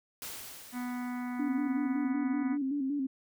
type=noise with exponential decay; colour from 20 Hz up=white; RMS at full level=-40 dBFS; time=0.22-2.11 s; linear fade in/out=1 ms; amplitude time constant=410 ms
type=harmonic tone; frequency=246.9 Hz; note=B3; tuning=in tune; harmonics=1 / 3 / 4 / 5 / 6 / 7 / 8 / 9; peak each=-34 / -46 / -47 / -50 / -50 / -56 / -51 / -53 dBFS; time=0.72-2.58 s; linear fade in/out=50 ms
type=tone with vibrato; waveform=sine; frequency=277.2 Hz; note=C#4; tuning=in tune; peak=-29 dBFS; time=1.39-3.07 s; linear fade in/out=10 ms; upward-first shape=square; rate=5.3 Hz; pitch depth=70 cents each way
effects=none